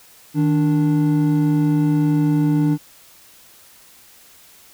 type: tone pair together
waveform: triangle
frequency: 155.56 / 293.9 Hz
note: D#3 / D4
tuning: 0 / +1 cents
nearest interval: major seventh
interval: 1101 cents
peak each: -15 dBFS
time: 0.34-2.78 s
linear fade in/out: 50 ms
effects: white hiss -48 dBFS RMS until 4.73 s